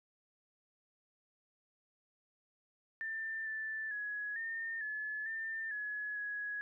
sine tone with pitch steps, 1786 / 1761 / 1679 / 1819 / 1716 / 1794 / 1692 / 1673 Hz, A6 / A6 / G#6 / A#6 / A6 / A6 / G#6 / G#6, +25 / +1 / +18 / -43 / -44 / +33 / +32 / +12 cents, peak -37 dBFS, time 3.01-6.61 s, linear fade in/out 0 ms, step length 450 ms, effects none

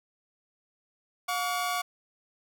sawtooth tone pair together, 716.3 / 1137 Hz, F5 / C#6, +44 / +44 cents, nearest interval minor sixth, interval 800 cents, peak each -27 dBFS, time 1.28-1.82 s, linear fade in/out 10 ms, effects none

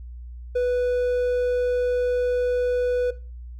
triangle tone, 493.9 Hz, B4, in tune, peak -17 dBFS, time 0.55-3.11 s, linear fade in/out 10 ms, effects noise-tail reverb RT60 0.3 s tail -17 dB re dry + added 60 Hz sine -35 dBFS peak until 3.59 s

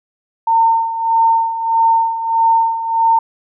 sine tone with tremolo, 909 Hz, A#5, 44 cents flat, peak -8 dBFS, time 0.47-3.19 s, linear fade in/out 5 ms, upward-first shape sine, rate 1.6 Hz, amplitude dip 70%, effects none

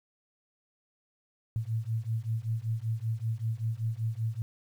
sine beating tone pair, 110 / 115.2 Hz, A2 / A#2, 0 / -20 cents, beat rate 5.2 Hz, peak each -32 / -32 dBFS, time 1.56-4.42 s, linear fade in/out 0 ms, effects 10-bit

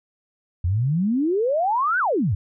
sine exponential two-way sweep, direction up then down, 82.1 to 1568 to 82.1 Hz, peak -18 dBFS, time 0.64-2.35 s, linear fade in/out 5 ms, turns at 1.99 s, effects none

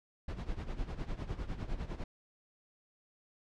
brown noise with tremolo, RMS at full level -36 dBFS, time 0.28-2.04 s, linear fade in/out 5 ms, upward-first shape sine, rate 9.9 Hz, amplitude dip 75%, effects low-pass 5000 Hz 12 dB/octave

